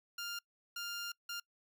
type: tone bursts at uneven times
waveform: 15% pulse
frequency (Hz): 1400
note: F6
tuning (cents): +4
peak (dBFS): -33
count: 3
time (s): 0.18-0.39 / 0.76-1.12 / 1.29-1.4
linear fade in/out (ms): 5
effects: noise-tail reverb RT60 0.1 s tail -25 dB re dry